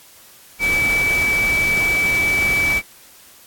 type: tone in noise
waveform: sine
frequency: 2300 Hz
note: D7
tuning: 37 cents flat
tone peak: -15 dBFS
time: 0.59-2.82 s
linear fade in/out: 50 ms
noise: pink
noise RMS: -27 dBFS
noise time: 0.59-2.82 s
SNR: +9 dB
effects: white hiss -46 dBFS RMS until 3.46 s + AAC 64 kbps